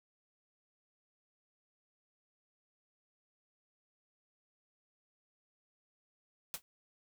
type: noise with exponential decay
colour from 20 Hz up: white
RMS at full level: -35 dBFS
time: 6.54-6.62 s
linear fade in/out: 0 ms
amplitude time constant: 16 ms
effects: none